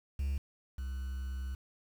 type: tone pair in turn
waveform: triangle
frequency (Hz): 69.3 / 65.41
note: C#2 / C2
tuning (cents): 0 / 0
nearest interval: minor second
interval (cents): 100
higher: first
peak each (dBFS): -28 / -33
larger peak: first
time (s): 0.19-0.38 / 0.78-1.55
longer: second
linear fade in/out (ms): 5
effects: tanh soft clip ceiling -24 dBFS + 9-bit